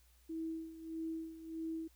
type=tone with tremolo; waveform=sine; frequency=324 Hz; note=E4; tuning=30 cents flat; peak=-37 dBFS; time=0.29-1.88 s; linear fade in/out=10 ms; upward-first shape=sine; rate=1.6 Hz; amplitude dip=75%; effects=added 60 Hz sine -65 dBFS peak until 1.95 s + white hiss -71 dBFS RMS until 1.95 s